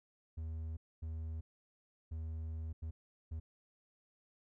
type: tone bursts at uneven times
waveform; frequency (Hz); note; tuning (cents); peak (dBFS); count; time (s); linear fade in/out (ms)
triangle; 80.1; E2; -49; -37; 5; 0.37-0.77 / 1.02-1.41 / 2.11-2.73 / 2.82-2.91 / 3.31-3.4; 10
effects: none